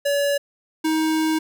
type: tone pair in turn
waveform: square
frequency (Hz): 569 / 315.8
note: C#5 / D#4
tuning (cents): +45 / +26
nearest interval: minor seventh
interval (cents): 1019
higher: first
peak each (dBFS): -19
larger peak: neither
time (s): 0.05-0.38 / 0.84-1.39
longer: second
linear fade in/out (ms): 10
effects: none